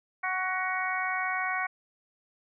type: harmonic tone with a mistuned harmonic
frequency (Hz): 371.4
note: F#4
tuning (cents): +7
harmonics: 2 / 3 / 4 / 5 / 6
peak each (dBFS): -34 / -34 / -34 / -34 / -34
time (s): 0.23-1.67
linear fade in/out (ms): 10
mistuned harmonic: 5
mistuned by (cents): +30
effects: none